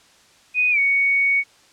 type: tone with pitch glide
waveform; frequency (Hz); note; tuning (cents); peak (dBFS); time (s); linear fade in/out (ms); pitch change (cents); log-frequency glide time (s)
sine; 2489 to 2230; D#7 to C#7; 0 to +10; -15; 0.54-1.44; 50; -190; 0.71-0.79
effects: white hiss -53 dBFS RMS until 1.72 s + low-pass 7000 Hz 12 dB/octave